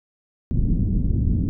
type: low-pass noise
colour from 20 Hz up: pink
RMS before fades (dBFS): -20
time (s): 0.51-1.49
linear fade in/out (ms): 0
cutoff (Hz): 240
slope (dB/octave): 24
effects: none